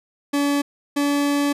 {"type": "tone pair in turn", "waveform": "40% pulse", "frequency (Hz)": [285.4, 286.5], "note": ["D4", "D4"], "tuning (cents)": [-49, -43], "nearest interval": "unison", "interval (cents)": 6, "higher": "second", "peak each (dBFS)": -17, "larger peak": "neither", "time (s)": [[0.33, 0.62], [0.96, 1.53]], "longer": "second", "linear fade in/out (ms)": 10, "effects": ["resampled to 32000 Hz"]}